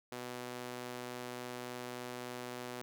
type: tone with high-pass filter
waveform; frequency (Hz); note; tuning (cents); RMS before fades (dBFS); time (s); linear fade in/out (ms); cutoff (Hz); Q
sawtooth; 123.47; B2; 0; -44; 0.12-2.82; 0; 320; 0.77
effects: none